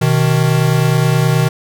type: tone pair together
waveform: square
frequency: 126.4 / 155.93 Hz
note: B2 / D#3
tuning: +41 / +4 cents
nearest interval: major third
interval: 363 cents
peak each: -14 dBFS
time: 0.01-1.49 s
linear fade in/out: 10 ms
effects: none